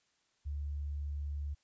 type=tone; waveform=sine; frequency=72.4 Hz; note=D2; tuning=24 cents flat; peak=-35 dBFS; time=0.45-1.55 s; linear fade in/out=20 ms; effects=white hiss -75 dBFS RMS until 1.63 s + resampled to 16000 Hz